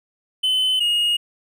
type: tone pair in turn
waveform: triangle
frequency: 3038 / 2867 Hz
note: F#7 / F7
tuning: +45 / +45 cents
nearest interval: minor second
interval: 100 cents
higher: first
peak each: -15 dBFS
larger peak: neither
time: 0.43-0.8 / 0.8-1.17 s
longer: neither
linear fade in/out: 10 ms
effects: none